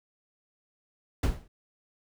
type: noise with exponential decay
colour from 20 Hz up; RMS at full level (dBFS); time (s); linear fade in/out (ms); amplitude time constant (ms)
brown; -19; 1.23-1.48; 5; 53
effects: none